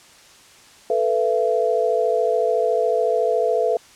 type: chord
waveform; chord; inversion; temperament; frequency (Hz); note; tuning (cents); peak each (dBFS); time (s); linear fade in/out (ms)
sine; A suspended second; none; equal with one note detuned; 440 / 493.9 / 673.5; A4 / B4 / E5; 0 / 0 / +37; -21; 0.9-3.77; 2
effects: white hiss -48 dBFS RMS until 3.95 s + low-pass 8000 Hz 12 dB/octave